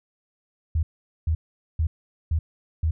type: tone bursts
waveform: sine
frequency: 79.8 Hz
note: D#2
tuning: 44 cents sharp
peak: -19 dBFS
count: 5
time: 0.75-2.91 s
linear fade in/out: 5 ms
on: 80 ms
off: 440 ms
effects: none